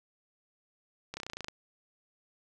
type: slowing click train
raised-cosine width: 0.2 ms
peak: -21 dBFS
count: 11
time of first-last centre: 1.14-1.484 s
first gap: 30 ms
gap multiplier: 1.03
effects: none